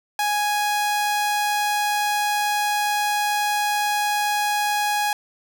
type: tone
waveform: sawtooth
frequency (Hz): 830.6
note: G#5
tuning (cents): 0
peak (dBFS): -16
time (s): 0.19-5.13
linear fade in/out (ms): 2
effects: none